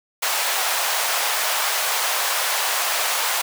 pink high-pass noise, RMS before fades -22 dBFS, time 0.22-3.42 s, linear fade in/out 10 ms, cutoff 670 Hz, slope 24 dB/octave, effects none

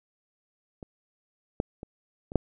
clicks, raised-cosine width 2 ms, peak -27 / -12 / -25 / -26 / -7 dBFS, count 5, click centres 0.828 / 1.601 / 1.831 / 2.319 / 2.357 s, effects none

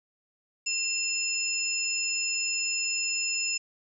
sine tone cluster, 2708 / 5170 / 7070 Hz, E7 / E8 / A8, +46 / -34 / +7 cents, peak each -31 dBFS, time 0.66-3.58 s, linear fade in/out 10 ms, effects none

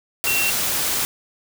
sine tone in noise, 2730 Hz, F7, 40 cents flat, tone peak -20 dBFS, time 0.27-0.5 s, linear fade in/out 0 ms, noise white, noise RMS -22 dBFS, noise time 0.24-1.05 s, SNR -1 dB, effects none

